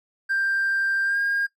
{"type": "tone with pitch glide", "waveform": "triangle", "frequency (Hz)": [1583, 1618.1], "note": ["G6", "G#6"], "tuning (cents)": [17, -46], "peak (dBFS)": -18, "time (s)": [0.29, 1.47], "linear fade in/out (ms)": 20, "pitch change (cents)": 37, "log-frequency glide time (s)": [1.04, 1.18], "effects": ["noise-tail reverb RT60 0.1 s tail -18 dB re dry", "tanh soft clip ceiling -16 dBFS"]}